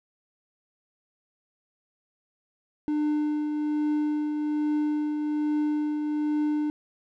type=tone with tremolo; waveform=triangle; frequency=300 Hz; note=D4; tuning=37 cents sharp; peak=-20 dBFS; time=2.88-6.7 s; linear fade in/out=0 ms; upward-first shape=triangle; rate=1.2 Hz; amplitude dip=40%; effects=none